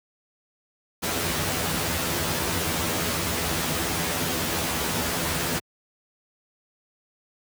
pink noise with comb filter, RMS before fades -26 dBFS, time 1.02-5.6 s, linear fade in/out 20 ms, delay 12 ms, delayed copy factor +0.95, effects high-pass 80 Hz 12 dB/octave

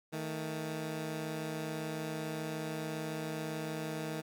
15% pulse tone pair together, 157.68 / 223 Hz, D#3 / A3, +23 / +23 cents, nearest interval tritone, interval 600 cents, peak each -31 / -37 dBFS, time 0.12-4.22 s, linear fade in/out 20 ms, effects none

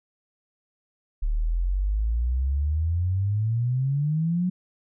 sine exponential sweep, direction up, 35.96 to 185 Hz, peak -21 dBFS, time 1.22-4.5 s, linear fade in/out 10 ms, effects none

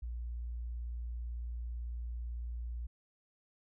sine tone, 59 Hz, A#1, 22 cents sharp, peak -37 dBFS, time 0.02-2.87 s, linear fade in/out 10 ms, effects none

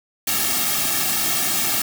white noise with comb filter, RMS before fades -21 dBFS, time 0.27-1.82 s, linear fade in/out 5 ms, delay 2 ms, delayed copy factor -0.95, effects none

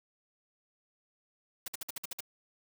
white noise bursts, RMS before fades -38 dBFS, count 8, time 1.66-2.206 s, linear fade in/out 5 ms, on 21 ms, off 54 ms, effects none

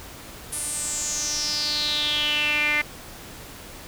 sawtooth tone with band-pass filter sweep, 297.7 Hz, D4, 24 cents sharp, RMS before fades -25 dBFS, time 0.52-2.82 s, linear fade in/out 10 ms, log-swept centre 10000 to 2100 Hz, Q 6.8, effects pink hiss -41 dBFS RMS until 3.87 s

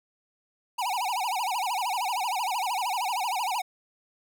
square tone with vibrato, 853 Hz, G#5, 46 cents sharp, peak -27 dBFS, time 0.78-3.62 s, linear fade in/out 10 ms, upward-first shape sine, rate 13 Hz, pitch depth 270 cents each way, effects none

